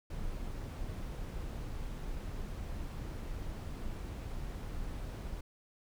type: noise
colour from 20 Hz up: brown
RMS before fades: -40 dBFS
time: 0.1-5.41 s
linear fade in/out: 5 ms
effects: none

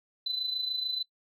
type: tone with amplitude modulation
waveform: sine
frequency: 4014 Hz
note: B7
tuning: 27 cents sharp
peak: -26 dBFS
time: 0.26-1.03 s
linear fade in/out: 5 ms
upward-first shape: sine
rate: 26.9 Hz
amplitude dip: 65%
effects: noise-tail reverb RT60 0.1 s tail -23 dB re dry + tanh soft clip ceiling -23 dBFS

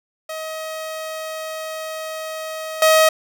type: tone with level steps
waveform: sawtooth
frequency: 633 Hz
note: D#5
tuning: 30 cents sharp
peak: -23 / -7 dBFS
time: 0.29-3.09 s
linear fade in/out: 5 ms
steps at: 2.82 s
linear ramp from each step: 2 ms
effects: none

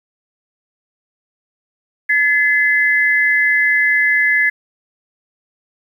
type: tone pair together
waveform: sine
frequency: 1715.4 / 2040 Hz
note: A6 / C7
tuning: -44 / -44 cents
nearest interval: minor third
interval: 300 cents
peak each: -14 dBFS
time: 2.09-4.5 s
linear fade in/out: 10 ms
effects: 8-bit

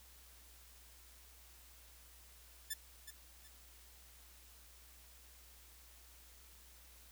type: tone with echo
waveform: 5% pulse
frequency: 1760 Hz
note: A6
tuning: in tune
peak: -27 dBFS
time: 2.7-2.74 s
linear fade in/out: 10 ms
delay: 370 ms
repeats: 2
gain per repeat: -10 dB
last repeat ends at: 3.48 s
effects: added 60 Hz sine -62 dBFS peak until 7.11 s + white hiss -62 dBFS RMS until 7.11 s

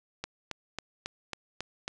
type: click train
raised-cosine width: 0.2 ms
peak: -17 dBFS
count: 7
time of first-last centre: 0.24-1.879 s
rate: 3.66 Hz
effects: resampled to 22050 Hz

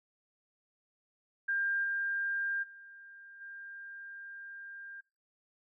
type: tone with level steps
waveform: sine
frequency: 1598 Hz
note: G6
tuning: 33 cents sharp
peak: -29 / -31 / -50 / -44 dBFS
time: 1.48-5.01 s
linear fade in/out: 10 ms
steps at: 1.83 / 2.62 / 3.4 s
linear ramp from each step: 20 ms
effects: noise-tail reverb RT60 0.3 s tail -22 dB re dry

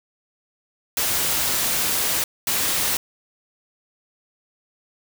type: noise bursts at uneven times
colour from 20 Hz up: white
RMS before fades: -22 dBFS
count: 2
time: 0.97-2.24 / 2.47-2.97 s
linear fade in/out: 2 ms
effects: none

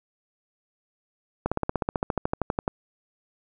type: slowing click train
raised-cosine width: 1 ms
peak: -10 dBFS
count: 18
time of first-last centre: 1.46-2.679 s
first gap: 56 ms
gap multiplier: 1.03
effects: none

